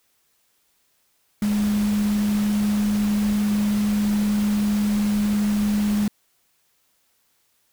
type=tone in noise; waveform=sine; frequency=207.7 Hz; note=G#3; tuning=in tune; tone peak=-18 dBFS; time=1.42-6.08 s; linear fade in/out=2 ms; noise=pink; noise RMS=-34 dBFS; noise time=1.42-6.08 s; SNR=+13 dB; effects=white hiss -66 dBFS RMS until 7.72 s